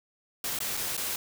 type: noise with dropouts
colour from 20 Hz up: white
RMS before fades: -32 dBFS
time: 0.44-1.16 s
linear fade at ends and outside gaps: 2 ms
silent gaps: 0.589-0.603 / 0.769-0.772 / 0.968-0.976 s
effects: none